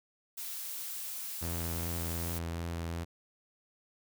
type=noise; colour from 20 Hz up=blue; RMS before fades=-40 dBFS; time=0.37-2.39 s; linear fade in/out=10 ms
type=tone with vibrato; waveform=sawtooth; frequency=84.1 Hz; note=E2; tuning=35 cents sharp; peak=-31 dBFS; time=1.41-3.05 s; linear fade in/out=20 ms; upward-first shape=triangle; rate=2.6 Hz; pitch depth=15 cents each way
effects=none